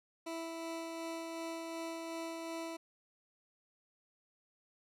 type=tone with tremolo; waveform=20% pulse; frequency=329.6 Hz; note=E4; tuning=in tune; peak=-34 dBFS; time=0.26-2.77 s; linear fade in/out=10 ms; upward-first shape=sine; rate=2.7 Hz; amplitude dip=25%; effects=low-pass 12000 Hz 12 dB/octave